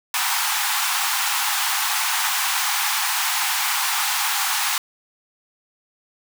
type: high-pass noise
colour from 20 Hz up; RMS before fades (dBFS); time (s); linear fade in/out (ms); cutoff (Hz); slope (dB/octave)
pink; -22; 0.14-4.78; 2; 770; 96
effects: none